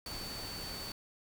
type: tone in noise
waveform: sine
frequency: 4518 Hz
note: C#8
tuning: 32 cents sharp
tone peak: -43 dBFS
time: 0.06-0.92 s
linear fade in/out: 2 ms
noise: pink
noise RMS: -44 dBFS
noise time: 0.06-0.92 s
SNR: -2 dB
effects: none